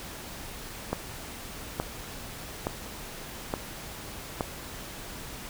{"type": "click train", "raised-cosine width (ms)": 1, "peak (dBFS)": -13, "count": 5, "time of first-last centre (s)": [0.93, 4.408], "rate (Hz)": 1.15, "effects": ["pink hiss -41 dBFS RMS until 5.49 s"]}